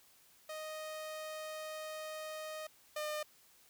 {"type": "tone pair in turn", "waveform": "sawtooth", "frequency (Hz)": [622.3, 606], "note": ["D#5", "D#5"], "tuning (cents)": [0, -46], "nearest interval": "unison", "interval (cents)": 46, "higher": "first", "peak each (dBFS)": [-38, -33], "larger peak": "second", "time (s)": [[0.49, 2.67], [2.96, 3.23]], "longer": "first", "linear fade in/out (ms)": 5, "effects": ["white hiss -65 dBFS RMS until 3.69 s"]}